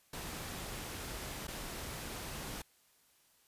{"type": "noise with dropouts", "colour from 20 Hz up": "pink", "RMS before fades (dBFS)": -43, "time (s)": [0.13, 2.62], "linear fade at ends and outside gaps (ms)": 5, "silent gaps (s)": [1.471, 1.48], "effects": ["white hiss -69 dBFS RMS until 3.47 s", "resampled to 32000 Hz"]}